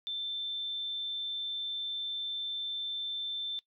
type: tone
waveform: sine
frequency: 3550 Hz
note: A7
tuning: 15 cents sharp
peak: -33 dBFS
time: 0.07-3.59 s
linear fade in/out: 0 ms
effects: noise-tail reverb RT60 0.1 s tail -19 dB re dry